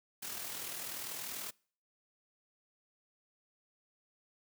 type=noise with amplitude modulation; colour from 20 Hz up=white; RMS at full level=-40 dBFS; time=0.22-1.51 s; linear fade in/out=10 ms; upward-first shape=sine; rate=40.3 Hz; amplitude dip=45%; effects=noise-tail reverb RT60 0.5 s tail -26 dB re dry + high-pass 100 Hz 12 dB/octave